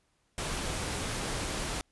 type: noise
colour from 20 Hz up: pink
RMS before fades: -34 dBFS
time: 0.38-1.81 s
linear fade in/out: 0 ms
effects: pink hiss -73 dBFS RMS until 1.91 s + resampled to 24000 Hz